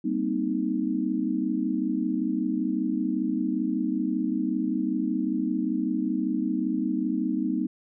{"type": "chord", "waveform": "sine", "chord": "C minor seventh", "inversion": "second", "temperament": "equal with one note detuned", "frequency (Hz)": [196, 233.1, 258.3, 311.1], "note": ["G3", "Bb3", "C4", "Eb4"], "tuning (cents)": [0, 0, -22, 0], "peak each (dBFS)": [-31, -30, -29, -28], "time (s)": [0.04, 7.67], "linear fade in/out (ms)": 10, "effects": []}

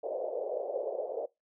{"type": "band-pass noise", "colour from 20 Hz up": "pink", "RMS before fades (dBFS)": -35, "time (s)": [0.03, 1.26], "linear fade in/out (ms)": 10, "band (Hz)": [450, 640], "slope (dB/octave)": 48, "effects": ["noise-tail reverb RT60 0.2 s tail -23 dB re dry"]}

